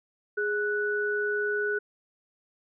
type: tone pair together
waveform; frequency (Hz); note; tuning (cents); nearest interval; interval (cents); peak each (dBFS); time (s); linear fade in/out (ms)
sine; 414.8 / 1480; G#4 / F#6; -2 / 0; octave + minor seventh; 2202; -28; 0.37-1.79; 10
effects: none